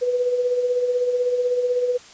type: tone with tremolo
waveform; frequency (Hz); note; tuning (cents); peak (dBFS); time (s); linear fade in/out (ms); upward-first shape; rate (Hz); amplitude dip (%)
sine; 493.9; B4; 0; -16; 0.01-1.98; 20; sine; 16; 50
effects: white hiss -45 dBFS RMS until 2.13 s + resampled to 16000 Hz